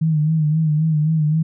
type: tone with vibrato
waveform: sine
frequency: 155.56 Hz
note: D#3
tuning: in tune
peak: -14 dBFS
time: 0.01-1.43 s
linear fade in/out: 10 ms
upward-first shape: sine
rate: 3.8 Hz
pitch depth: 61 cents each way
effects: none